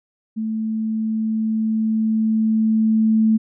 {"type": "tone with level ramp", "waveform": "sine", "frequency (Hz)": 220, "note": "A3", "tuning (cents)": 0, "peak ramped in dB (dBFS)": [-21, -12], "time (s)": [0.36, 3.38], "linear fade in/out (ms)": 20, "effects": []}